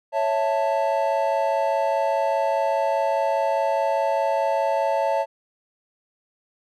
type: chord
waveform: triangle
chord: A major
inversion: first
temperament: equal with one note detuned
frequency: 554.4 / 659.3 / 882.5 Hz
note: C#5 / E5 / A5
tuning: 0 / 0 / +5 cents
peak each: -22 dBFS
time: 0.12-5.26 s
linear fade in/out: 50 ms
effects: none